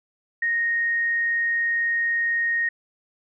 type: tone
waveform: sine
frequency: 1862 Hz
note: A#6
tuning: 2 cents flat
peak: -20 dBFS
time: 0.42-2.69 s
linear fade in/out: 5 ms
effects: none